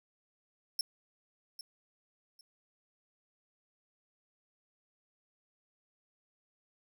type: tone with echo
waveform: sawtooth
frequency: 5380 Hz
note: E8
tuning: 34 cents sharp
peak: -27 dBFS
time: 0.79-0.81 s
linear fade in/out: 2 ms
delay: 800 ms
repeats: 2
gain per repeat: -13 dB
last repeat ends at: 2.41 s
effects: none